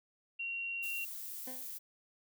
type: tone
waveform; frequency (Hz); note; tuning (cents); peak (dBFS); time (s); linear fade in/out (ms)
sine; 2749; F7; -28; -36; 0.39-1.05; 10
type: noise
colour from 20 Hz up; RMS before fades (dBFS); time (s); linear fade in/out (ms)
violet; -44; 0.82-1.79; 20
type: tone with exponential decay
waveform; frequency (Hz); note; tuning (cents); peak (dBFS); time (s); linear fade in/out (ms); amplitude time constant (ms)
20% pulse; 256.9; C4; -32; -39; 1.47-1.77; 5; 64
effects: none